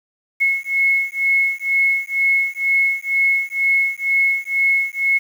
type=beating tone pair; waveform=sine; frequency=2181 / 2183.1 Hz; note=C#7 / C#7; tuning=-29 / -27 cents; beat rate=2.1 Hz; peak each=-18 dBFS; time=0.4-5.19 s; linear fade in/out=20 ms; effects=7-bit